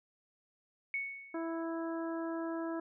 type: tone with exponential decay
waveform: sine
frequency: 2217 Hz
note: C#7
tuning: in tune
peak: -31 dBFS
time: 0.94-1.63 s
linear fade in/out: 1 ms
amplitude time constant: 150 ms
type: harmonic tone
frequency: 329.6 Hz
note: E4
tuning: in tune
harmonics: 1 / 2 / 3 / 4 / 5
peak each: -36 / -42 / -46 / -48 / -50 dBFS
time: 1.34-2.8 s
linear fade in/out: 5 ms
effects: none